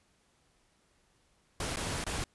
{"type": "noise with dropouts", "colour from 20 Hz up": "pink", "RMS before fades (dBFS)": -35, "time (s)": [1.6, 2.24], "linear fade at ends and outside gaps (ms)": 2, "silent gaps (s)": [[1.76, 1.769], [2.041, 2.065]], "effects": ["pink hiss -70 dBFS RMS until 2.34 s", "resampled to 24000 Hz"]}